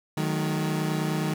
30% pulse chord, D# diminished, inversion none, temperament equal with one note detuned, 155.56 / 185 / 215.7 Hz, D#3 / F#3 / A3, 0 / 0 / -34 cents, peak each -24 / -29 / -30 dBFS, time 0.17-1.34 s, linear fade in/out 5 ms, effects none

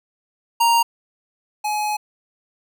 square tone pair in turn, 932.3 / 843.1 Hz, A#5 / G#5, 0 / +26 cents, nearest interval major second, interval 174 cents, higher first, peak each -14 / -21 dBFS, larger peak first, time 0.6-0.83 / 1.64-1.97 s, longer second, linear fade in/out 10 ms, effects none

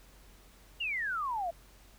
sine exponential sweep, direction down, 2910 to 651 Hz, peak -31 dBFS, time 0.8-1.51 s, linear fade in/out 10 ms, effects added 46 Hz sine -57 dBFS peak until 1.98 s + pink hiss -60 dBFS RMS until 1.98 s

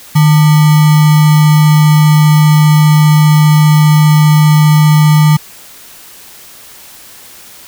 sine tone with sample-and-hold, 152.5 Hz, D#3, 34 cents flat, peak -3 dBFS, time 0.15-5.37 s, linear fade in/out 10 ms, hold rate 1050 Hz, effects white hiss -35 dBFS RMS until 7.67 s

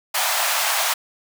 pink high-pass noise, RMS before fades -21 dBFS, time 0.14-0.94 s, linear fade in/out 10 ms, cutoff 640 Hz, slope 48 dB/octave, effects none

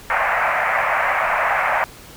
pink band-pass noise, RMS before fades -19 dBFS, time 0.1-1.84 s, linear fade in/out 0 ms, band 610 to 2300 Hz, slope 48 dB/octave, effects pink hiss -41 dBFS RMS until 2.16 s

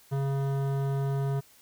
sine tone with hard clipping, 137.6 Hz, C#3, 12 cents flat, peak -28 dBFS, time 0.11-1.41 s, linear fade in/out 20 ms, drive 15 dB, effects white hiss -58 dBFS RMS until 1.61 s

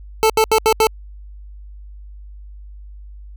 25% pulse tone bursts, 440 Hz, A4, in tune, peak -7 dBFS, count 5, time 0.23-0.869 s, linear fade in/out 0 ms, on 67 ms, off 76 ms, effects added 50 Hz sine -34 dBFS peak until 3.36 s

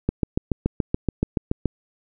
click train, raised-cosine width 3 ms, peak -7 dBFS, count 12, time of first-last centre 0.09-1.657 s, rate 7.02 Hz, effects none

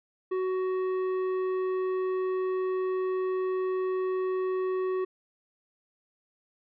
sine tone with tanh clipping, 372.9 Hz, F#4, 14 cents sharp, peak -28 dBFS, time 0.31-5.05 s, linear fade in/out 10 ms, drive 10 dB, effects none

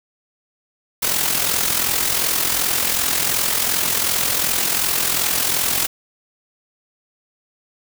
white noise with amplitude modulation, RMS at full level -17 dBFS, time 1.02-5.87 s, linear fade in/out 10 ms, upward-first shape sine, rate 42.7 Hz, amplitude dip 55%, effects none

